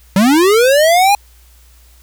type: linear sweep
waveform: square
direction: up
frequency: 182.1 to 830.6 Hz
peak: -8 dBFS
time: 0.16-1.15 s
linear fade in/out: 2 ms
effects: added 60 Hz sine -43 dBFS peak until 2.02 s + white hiss -50 dBFS RMS until 2.02 s